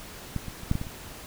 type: clicks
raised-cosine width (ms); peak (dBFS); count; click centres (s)
5; -16 / -23 / -28 / -10 / -15 / -19 / -26; 7; 0.363 / 0.483 / 0.634 / 0.714 / 0.754 / 0.814 / 0.868
effects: pink hiss -43 dBFS RMS until 1.26 s